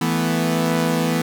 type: chord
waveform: sawtooth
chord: E suspended fourth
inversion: none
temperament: equal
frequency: 164.81 / 220 / 246.9 Hz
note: E3 / A3 / B3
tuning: 0 / 0 / 0 cents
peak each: -17 / -21 / -18 dBFS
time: 0.01-1.22 s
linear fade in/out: 5 ms
effects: none